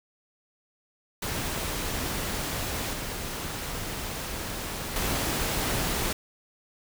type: noise with level steps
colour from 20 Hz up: pink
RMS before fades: -31 / -34 / -28 dBFS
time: 1.22-6.13 s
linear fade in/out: 5 ms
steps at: 2.93 / 4.96 s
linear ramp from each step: 2 ms
effects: none